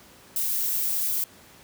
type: noise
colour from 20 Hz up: violet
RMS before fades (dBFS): -26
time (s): 0.36-1.24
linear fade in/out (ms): 2
effects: pink hiss -51 dBFS RMS until 1.63 s + high-pass 80 Hz 12 dB/octave